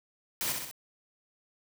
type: noise with echo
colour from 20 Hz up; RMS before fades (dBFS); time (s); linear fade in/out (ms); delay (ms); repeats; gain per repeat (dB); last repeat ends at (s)
white; -32; 0.41-0.52; 0; 64; 3; -4; 0.712
effects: none